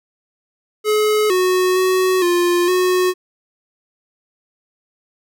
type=tone with pitch steps; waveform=square; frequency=425.7 / 368 / 372.2 / 350.7 / 365.8 Hz; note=G#4 / F#4 / F#4 / F4 / F#4; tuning=+43 / -9 / +10 / +7 / -20 cents; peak=-14 dBFS; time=0.84-3.14 s; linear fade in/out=50 ms; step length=460 ms; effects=none